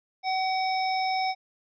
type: harmonic tone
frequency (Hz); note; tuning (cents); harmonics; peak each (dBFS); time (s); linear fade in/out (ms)
756; F#5; +37; 1 / 3 / 5 / 7; -25 / -33 / -40 / -35; 0.23-1.35; 50
effects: none